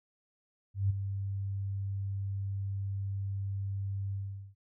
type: tone with ADSR envelope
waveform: sine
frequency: 98.4 Hz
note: G2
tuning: 7 cents sharp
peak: -23 dBFS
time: 0.74-4.55 s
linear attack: 160 ms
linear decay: 14 ms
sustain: -9 dB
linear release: 420 ms
effects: none